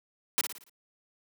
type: noise with echo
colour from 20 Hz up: white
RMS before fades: -26 dBFS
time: 0.38-0.41 s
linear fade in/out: 0 ms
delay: 57 ms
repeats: 5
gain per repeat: -7 dB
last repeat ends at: 0.695 s
effects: high-pass 200 Hz 12 dB/octave